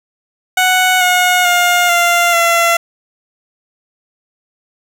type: tone with pitch steps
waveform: 15% pulse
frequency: 740 / 724.4 / 709 / 694 / 679.4 Hz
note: F#5 / F#5 / F5 / F5 / F5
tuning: 0 / -37 / +26 / -11 / -48 cents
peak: -3 dBFS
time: 0.57-2.77 s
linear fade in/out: 5 ms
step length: 440 ms
effects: none